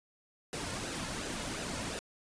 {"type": "noise with flanger", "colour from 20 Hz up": "pink", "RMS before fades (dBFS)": -38, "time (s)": [0.53, 1.99], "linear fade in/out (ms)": 0, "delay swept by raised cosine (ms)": [0.89, 2.59], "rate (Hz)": 2.8, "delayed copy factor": -0.55, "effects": ["resampled to 22050 Hz"]}